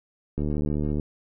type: click train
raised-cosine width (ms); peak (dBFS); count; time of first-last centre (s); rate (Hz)
3; -15; 47; 0.38-0.997; 74.5
effects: none